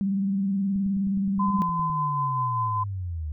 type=tone with vibrato; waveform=sine; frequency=196 Hz; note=G3; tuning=in tune; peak=-22 dBFS; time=0.01-1.62 s; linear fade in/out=0 ms; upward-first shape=square; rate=19 Hz; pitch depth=39 cents each way
type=click train; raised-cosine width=5 ms; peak=-28 dBFS; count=12; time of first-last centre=0.76-1.899 s; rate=9.66 Hz
type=tone with tremolo; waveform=sine; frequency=1020 Hz; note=C6; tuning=44 cents flat; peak=-23 dBFS; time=1.39-2.84 s; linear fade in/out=10 ms; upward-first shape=sine; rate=5.1 Hz; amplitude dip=25%
type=linear sweep; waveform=sine; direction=down; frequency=182.1 to 73.4 Hz; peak=-28 dBFS; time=1.5-3.32 s; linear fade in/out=0 ms
effects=none